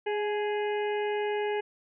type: harmonic tone with a mistuned harmonic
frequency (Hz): 415.3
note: G#4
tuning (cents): 0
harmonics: 1 / 2 / 4 / 5 / 6 / 7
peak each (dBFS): -28 / -34 / -40 / -42 / -44 / -45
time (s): 0.06-1.61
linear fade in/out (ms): 10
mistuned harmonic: 2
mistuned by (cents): +26
effects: none